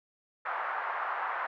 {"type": "band-pass noise", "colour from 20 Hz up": "pink", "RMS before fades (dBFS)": -34, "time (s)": [0.45, 1.47], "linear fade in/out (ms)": 10, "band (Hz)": [800, 1600], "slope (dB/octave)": 24, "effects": []}